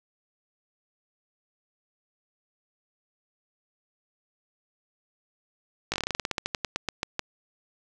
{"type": "slowing click train", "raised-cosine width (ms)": 0.2, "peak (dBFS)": -10, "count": 20, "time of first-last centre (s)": [5.92, 7.193], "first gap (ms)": 18, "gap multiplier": 1.13, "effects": []}